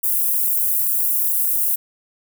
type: high-pass noise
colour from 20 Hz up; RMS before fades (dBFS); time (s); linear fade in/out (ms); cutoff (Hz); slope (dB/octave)
white; -19; 0.03-1.76; 10; 11000; 24
effects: none